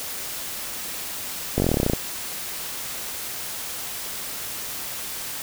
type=slowing click train; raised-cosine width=2 ms; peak=-7 dBFS; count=14; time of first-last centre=1.58-1.934 s; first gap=20 ms; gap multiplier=1.05; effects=white hiss -32 dBFS RMS until 5.42 s